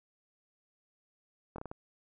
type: slowing click train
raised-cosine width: 1 ms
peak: -27 dBFS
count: 5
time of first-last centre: 1.56-1.715 s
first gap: 23 ms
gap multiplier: 1.36
effects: none